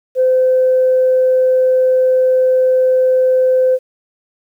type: tone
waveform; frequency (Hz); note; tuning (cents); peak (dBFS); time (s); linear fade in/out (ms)
sine; 514; C5; -31; -8; 0.15-3.79; 50
effects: tanh soft clip ceiling -4 dBFS + 8-bit